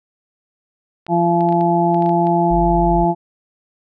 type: clicks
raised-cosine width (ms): 0.3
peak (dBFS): -22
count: 10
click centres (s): 1.066 / 1.408 / 1.489 / 1.525 / 1.61 / 1.945 / 2.023 / 2.061 / 2.093 / 2.27
type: harmonic tone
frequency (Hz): 171.4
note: F3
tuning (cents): -32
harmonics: 1 / 2 / 4 / 5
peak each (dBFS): -18 / -18 / -18 / -18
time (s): 1.08-3.15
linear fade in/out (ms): 50
type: tone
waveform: triangle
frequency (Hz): 49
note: G1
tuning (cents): 0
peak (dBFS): -18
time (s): 2.5-3.05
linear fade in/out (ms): 20
effects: none